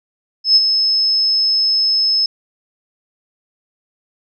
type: tone with ADSR envelope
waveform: sine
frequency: 5200 Hz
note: E8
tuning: 24 cents flat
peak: -5 dBFS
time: 0.44-2.26 s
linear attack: 120 ms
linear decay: 32 ms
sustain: -7 dB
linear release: 3 ms
effects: none